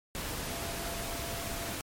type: tone in noise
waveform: sine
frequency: 678 Hz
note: E5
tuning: 49 cents sharp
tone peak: -43 dBFS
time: 0.47-1.72 s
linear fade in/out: 0 ms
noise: pink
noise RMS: -37 dBFS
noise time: 0.15-1.81 s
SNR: -9 dB
effects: MP3 64 kbps